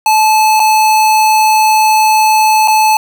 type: tone with dropouts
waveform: square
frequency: 867 Hz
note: A5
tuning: 26 cents flat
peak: -7 dBFS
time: 0.06-2.97 s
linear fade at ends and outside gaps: 2 ms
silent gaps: 0.596-0.6 / 2.676-2.681 s
effects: none